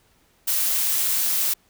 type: noise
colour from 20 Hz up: blue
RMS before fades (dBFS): -22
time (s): 0.47-1.54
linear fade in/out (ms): 10
effects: pink hiss -61 dBFS RMS until 1.69 s